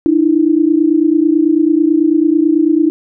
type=tone pair together; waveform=sine; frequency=301.2 / 330.3 Hz; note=D4 / E4; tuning=+44 / +4 cents; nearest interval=major second; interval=160 cents; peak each=-11 dBFS; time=0.06-2.9 s; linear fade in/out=0 ms; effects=none